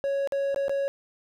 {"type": "tone with dropouts", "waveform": "triangle", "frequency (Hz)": 554.4, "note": "C#5", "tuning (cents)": 0, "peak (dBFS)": -22, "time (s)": [0.04, 0.88], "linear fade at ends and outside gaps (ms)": 0, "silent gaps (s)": [[0.274, 0.322], [0.545, 0.561], [0.682, 0.695]], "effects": []}